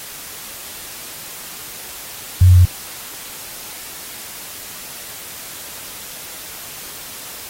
sine tone with pitch steps, 91 / 90.16 / 89.33 Hz, F#2 / F#2 / F2, -28 / -44 / +40 cents, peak -5 dBFS, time 2.41-2.653 s, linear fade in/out 5 ms, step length 81 ms, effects white hiss -33 dBFS RMS until 7.49 s + AAC 48 kbps

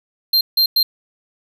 square tone bursts at uneven times, 4173 Hz, C8, 5 cents flat, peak -12 dBFS, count 3, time 0.33-0.41 / 0.57-0.66 / 0.76-0.83 s, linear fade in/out 5 ms, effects none

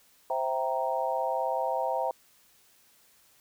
sine chord, C dominant seventh, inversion none, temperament equal with one note detuned, 523.3 / 659.3 / 778.1 / 932.3 Hz, C5 / E5 / G5 / Bb5, 0 / 0 / -13 / 0 cents, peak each -32 dBFS, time 0.3-2.11 s, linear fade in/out 2 ms, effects white hiss -62 dBFS RMS until 3.4 s

